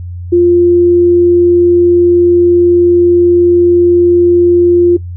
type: tone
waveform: sine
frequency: 349.2 Hz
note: F4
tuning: in tune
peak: -3 dBFS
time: 0.32-4.97 s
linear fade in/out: 10 ms
effects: noise-tail reverb RT60 0.1 s tail -17 dB re dry + added 88 Hz sine -20 dBFS peak until 5.16 s